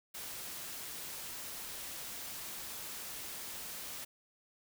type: noise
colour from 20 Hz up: white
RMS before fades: -44 dBFS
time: 0.14-4.05 s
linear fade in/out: 10 ms
effects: none